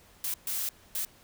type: noise bursts at uneven times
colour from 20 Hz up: blue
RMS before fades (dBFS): -32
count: 3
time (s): 0.24-0.34 / 0.47-0.69 / 0.95-1.05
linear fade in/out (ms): 2
effects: pink hiss -58 dBFS RMS until 1.23 s